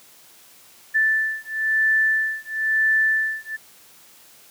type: beating tone pair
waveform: sine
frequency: 1760 / 1761 Hz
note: A6 / A6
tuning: 0 / +1 cents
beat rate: 1 Hz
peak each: -21 / -21 dBFS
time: 0.94-3.57 s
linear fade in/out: 20 ms
effects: white hiss -50 dBFS RMS until 4.5 s + high-pass 100 Hz 12 dB/octave